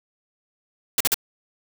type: noise bursts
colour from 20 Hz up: white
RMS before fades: -19 dBFS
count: 3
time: 0.98-1.143 s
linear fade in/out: 2 ms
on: 25 ms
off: 44 ms
effects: none